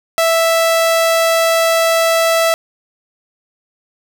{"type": "tone", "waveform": "sawtooth", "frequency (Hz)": 659.3, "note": "E5", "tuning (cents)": 0, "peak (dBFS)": -7, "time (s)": [0.18, 2.54], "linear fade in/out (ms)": 0, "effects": []}